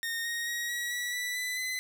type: tone with pitch steps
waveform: sawtooth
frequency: 1843 / 1867.6 / 1892.6 / 1917.9 / 1943.6 / 1969.6 / 1995.9 / 2023 Hz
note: A#6 / A#6 / A#6 / A#6 / B6 / B6 / B6 / B6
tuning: -20 / +3 / +26 / +49 / -28 / -5 / +18 / +41 cents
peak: -28 dBFS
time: 0.03-1.79 s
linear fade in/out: 0 ms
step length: 220 ms
effects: none